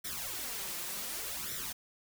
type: noise with flanger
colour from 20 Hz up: white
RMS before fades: -39 dBFS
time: 0.04-1.73 s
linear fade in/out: 10 ms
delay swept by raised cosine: 0.53 to 5.73 ms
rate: 0.67 Hz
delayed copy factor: +0.75
effects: none